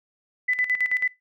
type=tone with tremolo; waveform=sine; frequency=2000 Hz; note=B6; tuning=21 cents sharp; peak=-19 dBFS; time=0.48-1.08 s; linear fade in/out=10 ms; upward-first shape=square; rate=9.2 Hz; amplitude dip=70%; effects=noise-tail reverb RT60 0.2 s tail -19 dB re dry